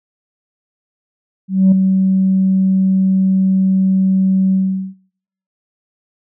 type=tone with ADSR envelope; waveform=sine; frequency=190 Hz; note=F#3; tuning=46 cents sharp; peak=-3 dBFS; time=1.48-4.94 s; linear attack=240 ms; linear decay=5 ms; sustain=-7 dB; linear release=410 ms; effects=noise-tail reverb RT60 0.7 s tail -20 dB re dry + tanh soft clip ceiling -4 dBFS